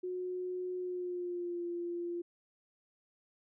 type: tone with pitch glide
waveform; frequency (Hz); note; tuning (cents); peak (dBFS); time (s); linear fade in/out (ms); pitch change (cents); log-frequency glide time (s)
sine; 364.2 to 346.2; F#4 to F4; -27 to -15; -35; 0.03-2.22; 10; -88; 0.77-1.64
effects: none